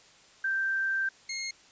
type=tone pair in turn; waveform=sine / 15% pulse; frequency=1568 / 2147 Hz; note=G6 / C7; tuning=0 / +44 cents; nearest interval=perfect fourth; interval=544 cents; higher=second; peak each=-26 dBFS; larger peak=neither; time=0.44-1.09 / 1.29-1.51 s; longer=first; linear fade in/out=5 ms; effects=white hiss -57 dBFS RMS until 1.71 s + resampled to 16000 Hz